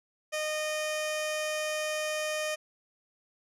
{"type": "tone with notch filter", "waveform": "15% pulse", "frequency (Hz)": 614, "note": "D#5", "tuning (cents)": -23, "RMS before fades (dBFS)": -32, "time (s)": [0.32, 2.56], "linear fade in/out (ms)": 20, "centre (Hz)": 1400, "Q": 1.5, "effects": ["low-pass 11000 Hz 12 dB/octave"]}